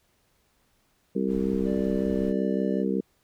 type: harmonic tone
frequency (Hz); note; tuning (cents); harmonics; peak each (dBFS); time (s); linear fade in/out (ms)
65.41; C2; 0; 3 / 4 / 5 / 6 / 7; -27 / -30 / -32 / -31 / -31; 1.15-3.01; 10
type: noise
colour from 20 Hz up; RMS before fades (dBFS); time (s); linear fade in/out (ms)
brown; -39; 1.27-2.34; 50
type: tone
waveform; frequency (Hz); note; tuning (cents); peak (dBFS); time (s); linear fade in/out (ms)
triangle; 587.3; D5; 0; -32; 1.64-2.85; 50
effects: pink hiss -68 dBFS RMS until 3.23 s